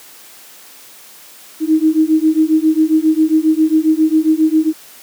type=beating tone pair; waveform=sine; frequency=311.1 / 318.5 Hz; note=D#4 / D#4; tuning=0 / +41 cents; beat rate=7.4 Hz; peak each=-12 dBFS; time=1.6-4.73 s; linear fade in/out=50 ms; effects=white hiss -40 dBFS RMS until 5.02 s + high-pass 200 Hz 12 dB/octave